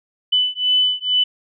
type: beating tone pair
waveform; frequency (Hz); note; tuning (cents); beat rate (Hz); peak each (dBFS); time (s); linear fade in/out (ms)
sine; 2998 / 3000.2; F#7 / F#7; +22 / +23; 2.2; -18; 0.32-1.24; 10
effects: none